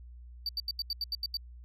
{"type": "tone bursts", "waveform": "triangle", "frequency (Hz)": 4621, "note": "D8", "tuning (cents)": -29, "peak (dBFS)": -29, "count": 9, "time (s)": [0.46, 1.37], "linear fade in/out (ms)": 2, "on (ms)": 30, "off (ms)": 80, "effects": ["added 60 Hz sine -46 dBFS peak until 1.64 s"]}